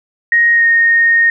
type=tone with pitch glide; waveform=sine; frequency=1873 to 1851.5 Hz; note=A#6 to A#6; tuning=+8 to -12 cents; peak=-7 dBFS; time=0.32-1.3 s; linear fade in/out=2 ms; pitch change=-20 cents; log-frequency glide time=0.53-0.65 s; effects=none